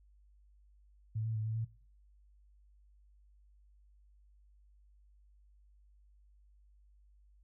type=tone with pitch steps; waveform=sine; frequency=109.7 / 112 / 108.7 / 110.6 / 112.8 Hz; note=A2 / A2 / A2 / A2 / A2; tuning=-5 / +31 / -21 / +9 / +44 cents; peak=-33 dBFS; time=1.15-1.65 s; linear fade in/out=10 ms; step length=100 ms; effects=noise-tail reverb RT60 0.4 s tail -18 dB re dry + added 50 Hz sine -61 dBFS peak until 7.43 s